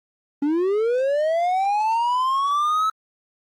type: linear sweep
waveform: triangle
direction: up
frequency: 277.2 to 1307 Hz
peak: -16 dBFS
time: 0.42-2.9 s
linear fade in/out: 5 ms
effects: Opus 24 kbps